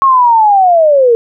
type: linear sweep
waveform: sine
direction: down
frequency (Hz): 1100 to 450.5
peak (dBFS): -4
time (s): 0.02-1.15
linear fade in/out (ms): 0
effects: none